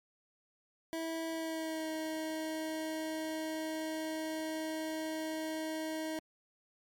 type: tone with pitch glide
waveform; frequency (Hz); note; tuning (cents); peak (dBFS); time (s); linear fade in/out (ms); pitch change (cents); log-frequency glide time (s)
25% pulse; 326 to 315.8; E4 to D#4; -19 to +26; -32; 0.93-6.19; 0; -55; 1.3-1.9
effects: MP3 96 kbps